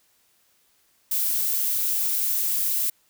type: noise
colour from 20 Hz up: violet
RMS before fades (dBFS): -24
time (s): 1.11-2.9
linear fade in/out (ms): 5
effects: white hiss -64 dBFS RMS until 3.09 s